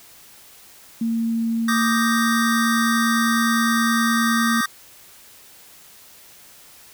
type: tone with pitch glide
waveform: sine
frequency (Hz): 228.3 to 230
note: A#3 to A#3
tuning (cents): -36 to -23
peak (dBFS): -19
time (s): 1.01-4.61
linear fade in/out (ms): 5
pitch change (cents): +13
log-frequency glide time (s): 1.96-2.03
type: chord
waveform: square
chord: Eb major seventh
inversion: third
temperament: equal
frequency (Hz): 1174.7 / 1244.5 / 1568 / 1864.7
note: D6 / Eb6 / G6 / Bb6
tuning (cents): 0 / 0 / 0 / 0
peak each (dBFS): -26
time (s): 1.68-4.66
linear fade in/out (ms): 5
effects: white hiss -47 dBFS RMS until 6.93 s